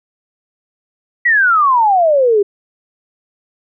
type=exponential sweep; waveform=sine; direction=down; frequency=1975.5 to 392 Hz; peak=-8 dBFS; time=1.25-2.43 s; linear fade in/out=10 ms; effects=none